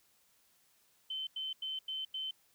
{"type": "tone bursts", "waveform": "sine", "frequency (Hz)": 3074, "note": "G7", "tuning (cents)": -35, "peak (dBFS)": -36, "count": 5, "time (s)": [1.1, 2.31], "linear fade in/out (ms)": 5, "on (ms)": 170, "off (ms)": 90, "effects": ["white hiss -70 dBFS RMS until 2.54 s"]}